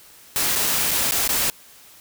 white noise with dropouts, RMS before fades -21 dBFS, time 0.36-1.5 s, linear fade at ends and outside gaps 0 ms, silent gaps 0.554-0.558 / 0.909-0.914 / 1.11-1.12 / 1.276-1.291 s, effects white hiss -48 dBFS RMS until 2 s

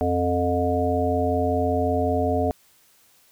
harmonic tone with a mistuned harmonic, 88 Hz, F2, 14 cents sharp, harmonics 1 / 3 / 5 / 7 / 8, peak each -26 / -26 / -26 / -26 / -26 dBFS, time 0.01-2.51 s, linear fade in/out 0 ms, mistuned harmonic 8, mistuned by +42 cents, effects white hiss -58 dBFS RMS until 3.31 s

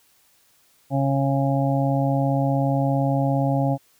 harmonic tone, 137.3 Hz, C#3, 16 cents flat, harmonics 1 / 2 / 4 / 5 / 6, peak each -21 / -24 / -27 / -28 / -29 dBFS, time 0.9-3.78 s, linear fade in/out 50 ms, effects white hiss -60 dBFS RMS until 3.99 s

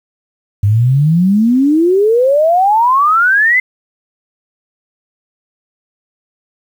sine exponential sweep, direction up, 98 to 2083 Hz, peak -7 dBFS, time 0.63-3.6 s, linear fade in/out 5 ms, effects 7-bit

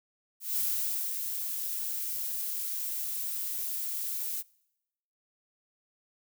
violet noise with ADSR envelope, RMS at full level -29 dBFS, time 0.4-4.43 s, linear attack 170 ms, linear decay 560 ms, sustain -5 dB, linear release 30 ms, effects noise-tail reverb RT60 0.9 s tail -25 dB re dry

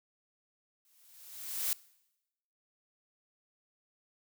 blue noise with exponential growth, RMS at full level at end -30 dBFS, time 0.85-1.73 s, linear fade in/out 1 ms, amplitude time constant 190 ms, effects noise-tail reverb RT60 0.9 s tail -22 dB re dry

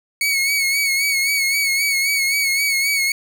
sawtooth tone with vibrato, 2217 Hz, C#7, in tune, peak -13 dBFS, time 0.21-3.12 s, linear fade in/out 2 ms, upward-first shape sine, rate 3.8 Hz, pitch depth 49 cents each way, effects none

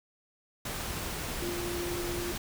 sine tone in noise, 349.2 Hz, F4, in tune, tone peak -34 dBFS, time 1.42-2.32 s, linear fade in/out 5 ms, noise pink, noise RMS -36 dBFS, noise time 0.65-2.38 s, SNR -1 dB, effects none

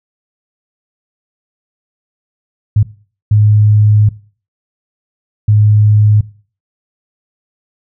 sine tone bursts at uneven times, 105.6 Hz, G#2, 29 cents sharp, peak -5 dBFS, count 3, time 2.76-2.83 / 3.31-4.09 / 5.48-6.21 s, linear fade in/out 5 ms, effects noise-tail reverb RT60 0.4 s tail -19 dB re dry

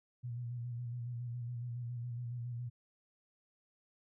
sine tone with vibrato, 120.4 Hz, B2, 44 cents flat, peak -38 dBFS, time 0.23-2.7 s, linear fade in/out 20 ms, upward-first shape square, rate 7.2 Hz, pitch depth 35 cents each way, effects none

